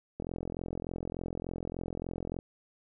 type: click train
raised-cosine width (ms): 2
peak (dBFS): -23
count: 96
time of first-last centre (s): 0.2-2.389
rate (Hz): 43.4
effects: none